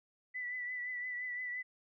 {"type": "tone with vibrato", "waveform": "sine", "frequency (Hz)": 1981, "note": "B6", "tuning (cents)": 5, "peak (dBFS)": -37, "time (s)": [0.34, 1.63], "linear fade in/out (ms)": 20, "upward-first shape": "triangle", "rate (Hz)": 5.8, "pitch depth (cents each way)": 37, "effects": []}